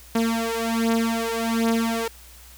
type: beating tone pair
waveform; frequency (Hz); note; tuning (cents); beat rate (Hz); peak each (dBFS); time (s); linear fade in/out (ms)
sawtooth; 227.5 / 228.8; A#3 / A#3; -42 / -32; 1.3; -20; 0.15-2.08; 5
effects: added 60 Hz sine -47 dBFS peak until 2.57 s + white hiss -48 dBFS RMS until 2.57 s